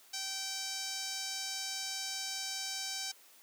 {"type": "tone with band-pass filter", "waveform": "sawtooth", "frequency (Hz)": 775, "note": "G5", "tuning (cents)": -20, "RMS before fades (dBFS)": -39, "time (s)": [0.13, 3.12], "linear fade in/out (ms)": 10, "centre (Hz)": 5700, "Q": 2.3, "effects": ["white hiss -60 dBFS RMS until 3.42 s", "high-pass 300 Hz 12 dB/octave"]}